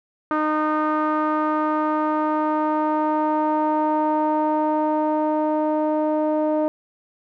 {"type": "tone with low-pass filter sweep", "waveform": "sawtooth", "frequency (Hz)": 306.9, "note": "D#4", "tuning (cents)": -24, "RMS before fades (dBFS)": -21, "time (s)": [0.31, 6.68], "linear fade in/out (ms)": 0, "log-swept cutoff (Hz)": [1300, 730], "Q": 3.9, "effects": []}